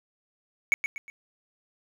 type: tone with echo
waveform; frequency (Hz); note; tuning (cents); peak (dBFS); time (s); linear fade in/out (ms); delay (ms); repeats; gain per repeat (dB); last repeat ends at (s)
triangle; 2229; C#7; +9; -16; 0.72-0.74; 0; 120; 3; -8; 1.1
effects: none